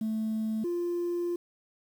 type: tone pair in turn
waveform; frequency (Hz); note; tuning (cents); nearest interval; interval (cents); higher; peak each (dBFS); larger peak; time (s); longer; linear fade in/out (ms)
sine; 219.3 / 348.1; A3 / F4; -6 / -6; minor sixth; 800; second; -26; neither; 0.01-0.64 / 0.64-1.36; second; 5
effects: tanh soft clip ceiling -26 dBFS + 9-bit

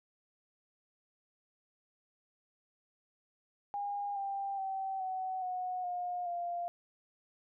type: tone with pitch steps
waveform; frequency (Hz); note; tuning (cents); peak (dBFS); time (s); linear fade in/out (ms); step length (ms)
sine; 811 / 790.6 / 770.8 / 751.5 / 732.6 / 714.2 / 696.3; G#5 / G5 / G5 / F#5 / F#5 / F5 / F5; -41 / +15 / -29 / +27 / -17 / +39 / -5; -34; 3.74-6.68; 0; 420
effects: none

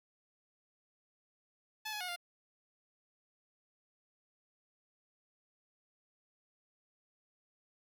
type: tone with pitch steps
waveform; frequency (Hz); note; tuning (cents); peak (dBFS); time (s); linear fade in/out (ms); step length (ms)
10% pulse; 864 / 842 / 725 / 701; A5 / G#5 / F#5 / F5; -32 / +24 / -35 / +6; -30; 1.85-2.162; 10; 78
effects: none

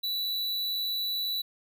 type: tone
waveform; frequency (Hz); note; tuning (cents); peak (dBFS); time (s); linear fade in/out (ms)
square; 3951; B7; 0; -29; 0.03-1.42; 10
effects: none

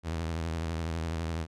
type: tone with vibrato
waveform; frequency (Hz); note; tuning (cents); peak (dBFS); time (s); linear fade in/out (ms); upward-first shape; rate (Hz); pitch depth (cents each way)
sawtooth; 81.9; E2; -11; -27; 0.03-1.47; 50; sine; 12; 75
effects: low-pass 8000 Hz 12 dB/octave

